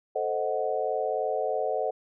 sine chord, A diminished seventh, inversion none, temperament equal, 440 / 523.3 / 622.3 / 740 Hz, A4 / C5 / Eb5 / Gb5, 0 / 0 / 0 / 0 cents, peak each -31 dBFS, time 0.15-1.91 s, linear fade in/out 10 ms, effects none

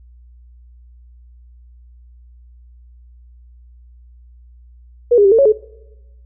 sine tone with pitch steps, 480.6 / 408.9 / 391.2 / 451.2 / 553 / 428.9 Hz, B4 / G#4 / G4 / A4 / C#5 / A4, -47 / -27 / -4 / +44 / -4 / -44 cents, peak -7 dBFS, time 5.11-5.524 s, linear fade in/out 10 ms, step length 69 ms, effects noise-tail reverb RT60 1.0 s tail -21 dB re dry + added 60 Hz sine -41 dBFS peak until 6.25 s

